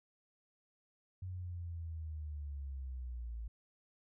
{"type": "linear sweep", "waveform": "sine", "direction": "down", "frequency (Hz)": [93, 55], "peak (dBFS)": -40, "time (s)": [1.22, 3.48], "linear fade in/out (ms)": 5, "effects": []}